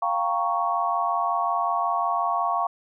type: chord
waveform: sine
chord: G half-diminished seventh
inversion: third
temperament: equal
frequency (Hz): 698.5 / 784 / 932.3 / 1108.7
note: F5 / G5 / Bb5 / Db6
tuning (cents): 0 / 0 / 0 / 0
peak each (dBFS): -26 / -30 / -29 / -25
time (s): 0.02-2.67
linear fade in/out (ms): 5
effects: none